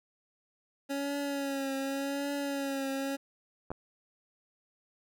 25% pulse tone with vibrato, 277.2 Hz, C#4, in tune, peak -28 dBFS, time 0.89-3.17 s, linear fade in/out 20 ms, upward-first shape triangle, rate 0.87 Hz, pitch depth 48 cents each way
clicks, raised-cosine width 1 ms, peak -24 dBFS, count 2, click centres 3.705 / 3.716 s
effects none

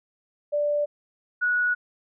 sine tone pair in turn, 587.3 / 1463.8 Hz, D5 / F#6, 0 / -19 cents, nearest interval octave + major third, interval 1581 cents, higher second, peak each -21 / -20 dBFS, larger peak second, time 0.52-0.86 / 1.41-1.75 s, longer neither, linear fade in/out 20 ms, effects none

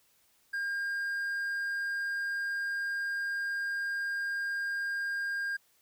triangle tone, 1609 Hz, G6, 45 cents sharp, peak -29 dBFS, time 0.53-5.57 s, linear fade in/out 10 ms, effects white hiss -68 dBFS RMS until 5.81 s

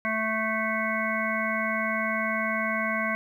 harmonic tone, 220 Hz, A3, in tune, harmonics 1 / 3 / 5 / 7 / 9 / 10, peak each -32 / -32 / -32 / -32 / -32 / -32 dBFS, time 0.05-3.15 s, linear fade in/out 0 ms, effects 10-bit

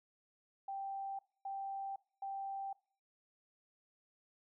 sine tone bursts, 784 Hz, G5, in tune, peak -39 dBFS, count 3, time 0.68-2.73 s, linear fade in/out 5 ms, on 510 ms, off 260 ms, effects noise-tail reverb RT60 0.4 s tail -21 dB re dry

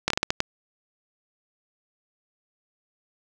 slowing click train, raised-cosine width 0.2 ms, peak -4 dBFS, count 7, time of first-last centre 0.08-0.404 s, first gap 23 ms, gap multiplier 1.34, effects none

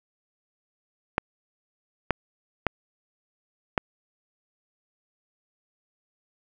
clicks, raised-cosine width 0.5 ms, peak -6 dBFS, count 4, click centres 1.181 / 2.107 / 2.667 / 3.778 s, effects none

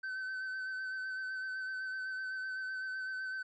triangle tone with vibrato, 1530 Hz, G6, 42 cents flat, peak -35 dBFS, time 0.03-3.43 s, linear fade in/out 10 ms, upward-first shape sine, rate 7.9 Hz, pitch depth 20 cents each way, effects resampled to 16000 Hz

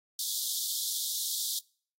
pink high-pass noise, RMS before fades -33 dBFS, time 0.19-1.59 s, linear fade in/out 2 ms, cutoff 3400 Hz, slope 96 dB/octave, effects noise-tail reverb RT60 0.5 s tail -26 dB re dry + AAC 48 kbps

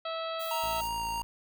harmonic tone, 653 Hz, E5, 17 cents flat, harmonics 1 / 2 / 3 / 4 / 5 / 6 / 7, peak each -35 / -37 / -49 / -46 / -44 / -44 / -51 dBFS, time 0.05-0.81 s, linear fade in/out 5 ms
violet noise, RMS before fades -43 dBFS, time 0.39-0.89 s, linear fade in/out 20 ms
square tone with vibrato, 932.3 Hz, A#5, in tune, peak -32 dBFS, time 0.51-1.22 s, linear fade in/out 2 ms, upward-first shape sine, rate 3 Hz, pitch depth 9 cents each way
sawtooth tone, 55.7 Hz, A1, 22 cents sharp, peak -39 dBFS, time 0.63-1.23 s, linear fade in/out 0 ms
effects none

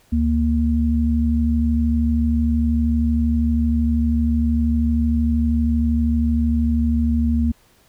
sine tone pair together, 73.42 / 233.1 Hz, D2 / A#3, 0 / 0 cents, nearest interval octave + minor sixth, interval 2000 cents, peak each -18 / -18 dBFS, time 0.12-7.52 s, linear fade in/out 10 ms, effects pink hiss -56 dBFS RMS until 7.88 s

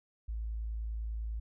sine tone, 55 Hz, A1, in tune, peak -34 dBFS, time 0.28-1.4 s, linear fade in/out 10 ms, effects none

